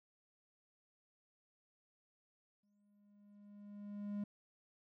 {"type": "tone with exponential growth", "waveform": "triangle", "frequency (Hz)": 204.8, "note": "G#3", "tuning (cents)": -24, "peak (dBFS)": -35, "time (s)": [2.63, 4.24], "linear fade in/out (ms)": 5, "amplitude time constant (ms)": 350, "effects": []}